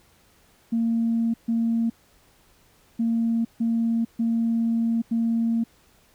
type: tone bursts at uneven times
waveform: sine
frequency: 229.5 Hz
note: A#3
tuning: 27 cents flat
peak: -19 dBFS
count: 6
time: 0.72-1.34 / 1.48-1.9 / 2.99-3.45 / 3.6-4.05 / 4.19-5.02 / 5.11-5.64 s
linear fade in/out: 10 ms
effects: tanh soft clip ceiling -15 dBFS + pink hiss -59 dBFS RMS until 6.14 s